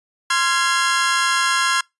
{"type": "chord", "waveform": "sawtooth", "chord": "F minor", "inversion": "second", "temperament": "equal with one note detuned", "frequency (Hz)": [1046.5, 1374.5, 1661.2], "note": ["C6", "F6", "Ab6"], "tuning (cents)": [0, -28, 0], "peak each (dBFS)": -17, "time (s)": [0.3, 1.81], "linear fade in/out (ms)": 5, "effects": ["noise-tail reverb RT60 0.2 s tail -26 dB re dry", "resampled to 24000 Hz"]}